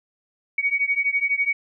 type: beating tone pair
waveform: sine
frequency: 2240 / 2252 Hz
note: C#7 / C#7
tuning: +18 / +27 cents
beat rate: 12 Hz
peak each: -23 / -22 dBFS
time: 0.58-1.53 s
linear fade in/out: 5 ms
effects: none